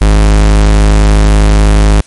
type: tone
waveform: 45% pulse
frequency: 51.91 Hz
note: G#1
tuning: in tune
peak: -3 dBFS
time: 0.01-2.01 s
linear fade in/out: 5 ms
effects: white hiss -41 dBFS RMS until 2.06 s + MP3 48 kbps